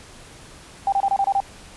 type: tone bursts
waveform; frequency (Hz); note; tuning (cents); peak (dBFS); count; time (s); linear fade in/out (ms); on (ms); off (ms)
sine; 790; G5; +13; -16; 7; 0.87-1.403; 2; 53; 27
effects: pink hiss -44 dBFS RMS until 1.76 s + resampled to 24000 Hz